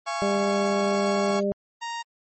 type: chord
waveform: 35% pulse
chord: Db major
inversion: first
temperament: equal with one note detuned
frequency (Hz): 684.1 / 830.6 / 1108.7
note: F5 / Ab5 / Db6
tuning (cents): -36 / 0 / 0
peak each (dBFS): -29 / -31 / -29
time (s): 0.06-1.41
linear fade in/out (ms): 20
type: harmonic tone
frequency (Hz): 200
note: G3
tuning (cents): +35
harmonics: 1 / 2 / 3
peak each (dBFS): -26 / -26 / -26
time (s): 0.22-1.52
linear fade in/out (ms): 0
type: noise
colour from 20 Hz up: violet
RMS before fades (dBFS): -39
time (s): 0.79-1.43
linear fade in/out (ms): 0
type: tone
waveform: sawtooth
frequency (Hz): 932.3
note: A#5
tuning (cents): 0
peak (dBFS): -26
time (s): 1.81-2.03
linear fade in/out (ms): 20
effects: MP3 32 kbps

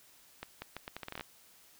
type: accelerating click train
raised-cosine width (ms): 0.3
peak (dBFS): -24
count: 12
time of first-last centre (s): 0.43-1.209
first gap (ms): 190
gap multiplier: 0.77
effects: white hiss -61 dBFS RMS until 1.79 s

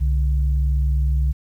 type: tone pair together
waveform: sine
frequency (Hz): 65.33 / 146.2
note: C2 / D3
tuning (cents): -2 / -7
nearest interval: octave + major second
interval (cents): 1395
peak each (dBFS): -16 / -27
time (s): 0-1.33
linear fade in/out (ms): 20
effects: 9-bit

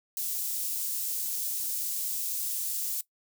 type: high-pass noise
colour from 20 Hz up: white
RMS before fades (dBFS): -32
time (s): 0.17-3.01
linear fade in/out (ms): 2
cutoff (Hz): 6900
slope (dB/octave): 12
effects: noise-tail reverb RT60 0.1 s tail -19 dB re dry

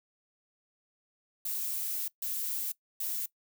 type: noise bursts at uneven times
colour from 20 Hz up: violet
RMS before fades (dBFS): -34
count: 3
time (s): 1.45-2.08 / 2.22-2.72 / 3-3.26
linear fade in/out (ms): 5
effects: noise-tail reverb RT60 0.1 s tail -20 dB re dry

